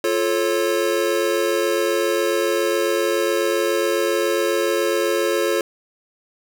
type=chord; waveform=square; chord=F augmented; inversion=none; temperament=just; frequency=349.2 / 436.5 / 545.7 Hz; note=F4 / A4 / C#5; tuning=0 / -14 / -27 cents; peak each=-23 dBFS; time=0.04-5.61 s; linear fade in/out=2 ms; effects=none